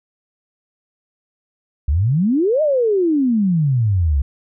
sine exponential two-way sweep, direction up then down, 65.2 to 635 to 65.2 Hz, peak -13 dBFS, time 1.88-4.22 s, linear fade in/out 5 ms, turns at 2.62 s, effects none

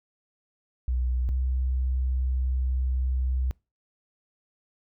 sine tone pair in turn, 62.1 / 64.03 Hz, B1 / C2, +10 / -37 cents, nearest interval minor second, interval 53 cents, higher second, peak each -23 dBFS, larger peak neither, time 0.88-1.29 / 1.29-3.51 s, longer second, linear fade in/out 0 ms, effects noise-tail reverb RT60 0.3 s tail -26 dB re dry

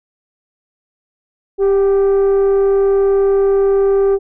sine tone with frequency modulation, 394.4 Hz, G4, 11 cents sharp, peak -7 dBFS, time 1.58-4.19 s, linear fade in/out 50 ms, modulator 374 Hz, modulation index 0.22, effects tanh soft clip ceiling -9 dBFS

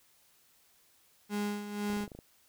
35% pulse tone with tremolo, 206.3 Hz, G#3, 11 cents flat, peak -29 dBFS, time 1.29-2.08 s, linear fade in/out 50 ms, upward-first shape sine, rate 2 Hz, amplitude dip 65%
clicks, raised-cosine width 2 ms, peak -33 dBFS, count 9, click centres 1.901 / 1.932 / 1.968 / 2.007 / 2.038 / 2.078 / 2.118 / 2.15 / 2.189 s
effects white hiss -66 dBFS RMS until 2.48 s

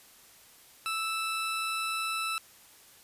20% pulse tone, 1318.5 Hz, E6, in tune, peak -25 dBFS, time 0.86-2.38 s, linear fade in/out 0 ms, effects white hiss -56 dBFS RMS until 3.03 s + resampled to 32000 Hz

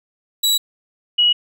sawtooth / sine tone pair in turn, 3907 / 2913 Hz, B7 / F#7, -19 / -28 cents, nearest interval perfect fourth, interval 509 cents, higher first, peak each -11 dBFS, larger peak neither, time 0.43-0.58 / 1.18-1.33 s, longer neither, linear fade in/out 10 ms, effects none

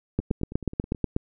two click trains, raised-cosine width 3 ms, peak -10 / -24 dBFS, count 9 / 8, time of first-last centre 0.19-1.164 / 0.2-0.948 s, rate 8.21 / 9.36 Hz, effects none

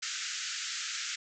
white band-pass noise, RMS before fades -37 dBFS, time 0.02-1.16 s, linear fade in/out 10 ms, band 1300 to 7400 Hz, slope 96 dB/octave, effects none

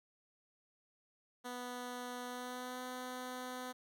10% pulse tone with pitch glide, 246.9 to 252.5 Hz, B3 to B3, 0 to +39 cents, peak -34 dBFS, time 1.44-3.73 s, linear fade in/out 20 ms, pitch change +39 cents, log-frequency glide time 2.27-2.82 s, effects none

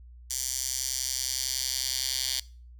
10% pulse tone with high-pass filter sweep, 130.81 Hz, C3, in tune, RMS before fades -31 dBFS, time 0.3-2.4 s, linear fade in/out 5 ms, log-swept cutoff 6300 to 4200 Hz, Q 2.1, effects noise-tail reverb RT60 0.4 s tail -22 dB re dry + added 60 Hz sine -46 dBFS peak until 2.79 s

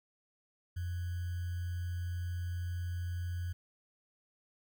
sine tone with sample-and-hold, 87.8 Hz, F2, 10 cents sharp, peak -34 dBFS, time 0.76-3.53 s, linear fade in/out 10 ms, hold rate 1575 Hz, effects none

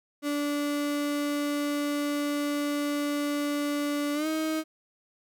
35% pulse tone with pitch glide, 290.4 to 314.9 Hz, D4 to D#4, -19 to +21 cents, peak -25 dBFS, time 0.22-4.64 s, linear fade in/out 50 ms, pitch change +140 cents, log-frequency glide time 4.14-4.27 s, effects none

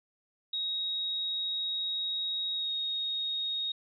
sine tone with pitch glide, 3783 to 3742 Hz, A#7 to A#7, +25 to +6 cents, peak -30 dBFS, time 0.53-3.72 s, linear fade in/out 5 ms, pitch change -19 cents, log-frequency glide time 2.53-2.7 s, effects none

